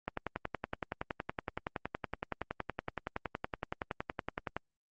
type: click train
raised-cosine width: 0.5 ms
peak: -19 dBFS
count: 49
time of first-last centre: 0.08-4.566 s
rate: 10.7 Hz
effects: Opus 32 kbps